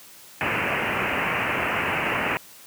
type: low-pass noise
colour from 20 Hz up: white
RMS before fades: -25 dBFS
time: 0.41-2.37 s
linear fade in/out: 0 ms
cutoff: 2800 Hz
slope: 96 dB/octave
effects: white hiss -47 dBFS RMS until 2.66 s + high-pass 80 Hz 12 dB/octave